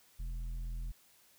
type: tone with tanh clipping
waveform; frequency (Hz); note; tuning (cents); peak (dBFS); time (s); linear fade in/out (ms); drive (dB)
triangle; 41.85; E1; +27; -38; 0.19-0.92; 10; 12
effects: white hiss -65 dBFS RMS until 1.38 s